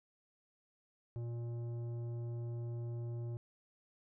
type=tone with tanh clipping; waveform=sine; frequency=118.1 Hz; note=A#2; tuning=23 cents sharp; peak=-40 dBFS; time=1.16-3.37 s; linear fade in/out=0 ms; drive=11 dB; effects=none